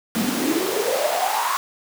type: noise with high-pass filter sweep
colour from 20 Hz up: pink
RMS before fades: -22 dBFS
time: 0.15-1.57 s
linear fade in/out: 0 ms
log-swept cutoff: 200 to 1100 Hz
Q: 8.1
effects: none